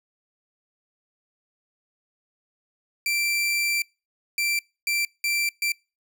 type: tone bursts at uneven times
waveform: sawtooth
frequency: 2349 Hz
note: D7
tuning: in tune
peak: -19 dBFS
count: 5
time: 3.06-3.82 / 4.38-4.59 / 4.87-5.05 / 5.24-5.49 / 5.62-5.72 s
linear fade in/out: 2 ms
effects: noise-tail reverb RT60 0.3 s tail -26 dB re dry